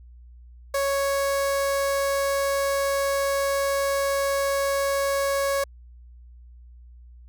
sawtooth tone with notch filter, 554.4 Hz, C#5, in tune, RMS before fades -24 dBFS, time 0.74-5.64 s, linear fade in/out 5 ms, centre 3000 Hz, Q 1.7, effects added 60 Hz sine -44 dBFS peak until 7.28 s

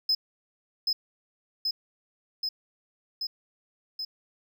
triangle tone with echo, 5100 Hz, D#8, 42 cents sharp, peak -20 dBFS, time 0.09-0.15 s, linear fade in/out 5 ms, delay 780 ms, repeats 5, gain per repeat -2 dB, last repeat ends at 4.05 s, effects none

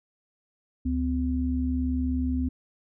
sine tone pair together, 72.12 / 255 Hz, D2 / C4, -31 / -44 cents, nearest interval octave + minor seventh, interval 2187 cents, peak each -27 / -26 dBFS, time 0.85-2.49 s, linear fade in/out 10 ms, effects none

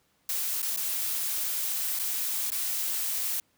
blue noise with dropouts, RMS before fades -30 dBFS, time 0.29-3.4 s, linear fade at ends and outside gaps 2 ms, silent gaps 0.619-0.627 / 0.763-0.772 / 1.991-1.995 / 2.503-2.518 s, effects pink hiss -69 dBFS RMS until 3.57 s + high-pass 80 Hz 12 dB/octave

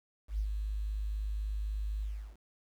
sine tone with ADSR envelope, 51.9 Hz, G#1, in tune, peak -28 dBFS, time 0.28-2.37 s, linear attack 110 ms, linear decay 73 ms, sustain -4 dB, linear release 350 ms, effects 10-bit

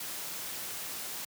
white noise, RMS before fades -39 dBFS, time 0-1.25 s, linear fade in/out 5 ms, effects high-pass 100 Hz 12 dB/octave

